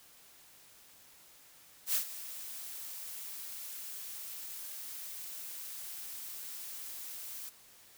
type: noise with ADSR envelope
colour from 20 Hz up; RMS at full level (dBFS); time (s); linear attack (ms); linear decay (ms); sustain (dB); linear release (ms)
blue; -29; 1.86-7.5; 83; 99; -15; 18
effects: white hiss -59 dBFS RMS until 7.97 s